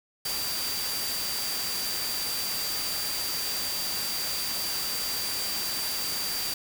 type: tone in noise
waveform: sine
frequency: 4699 Hz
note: D8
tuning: in tune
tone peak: -32 dBFS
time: 0.25-6.54 s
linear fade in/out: 5 ms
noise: white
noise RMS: -32 dBFS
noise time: 0.25-6.54 s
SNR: -3 dB
effects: none